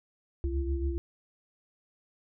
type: tone cluster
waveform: sine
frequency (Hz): 67.8 / 74.9 / 340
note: C#2 / D2 / F4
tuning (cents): -38 / +35 / -46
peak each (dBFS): -29 / -36 / -35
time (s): 0.44-0.98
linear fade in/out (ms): 0
effects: none